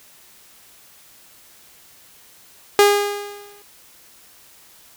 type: tone with exponential decay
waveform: sawtooth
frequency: 408.3 Hz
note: G#4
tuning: 29 cents flat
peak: -4 dBFS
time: 2.79-3.62 s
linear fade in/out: 1 ms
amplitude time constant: 180 ms
effects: white hiss -49 dBFS RMS until 4.96 s